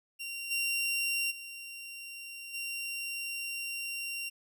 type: tone with level steps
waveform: sawtooth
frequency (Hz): 2761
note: F7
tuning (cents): -20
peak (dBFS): -34 / -26 / -39 / -32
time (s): 0.19-4.3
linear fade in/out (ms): 20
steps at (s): 0.5 / 1.3 / 2.53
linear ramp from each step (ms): 20
effects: none